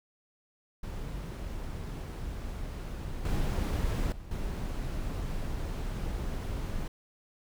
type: noise with level steps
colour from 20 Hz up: brown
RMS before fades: -37 / -29 / -45 / -34 dBFS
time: 0.83-6.88 s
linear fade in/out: 5 ms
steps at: 3.25 / 4.12 / 4.31 s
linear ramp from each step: 2 ms
effects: none